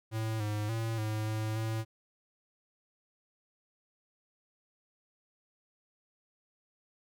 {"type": "tone with pitch steps", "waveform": "square", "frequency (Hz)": [110.8, 105.3, 113.2, 108.1, 108.9, 111.2], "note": ["A2", "G#2", "A2", "A2", "A2", "A2"], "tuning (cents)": [13, 24, 50, -30, -17, 19], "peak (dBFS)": -32, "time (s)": [0.11, 1.85], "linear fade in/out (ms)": 50, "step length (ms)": 290, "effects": []}